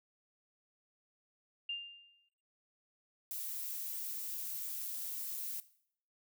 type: tone with exponential decay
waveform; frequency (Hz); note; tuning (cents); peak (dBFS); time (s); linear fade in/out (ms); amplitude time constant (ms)
sine; 2800; F7; +4; -34; 1.69-2.29; 5; 130
type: noise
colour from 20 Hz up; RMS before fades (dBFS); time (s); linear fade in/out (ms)
violet; -41; 3.31-5.6; 0
effects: noise-tail reverb RT60 0.6 s tail -17 dB re dry